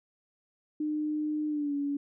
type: tone with pitch glide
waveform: sine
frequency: 303.2 to 284.5 Hz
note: D#4 to C#4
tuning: -45 to +45 cents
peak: -28 dBFS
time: 0.8-1.97 s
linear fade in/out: 5 ms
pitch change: -110 cents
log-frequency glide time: 1.48-1.74 s
effects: none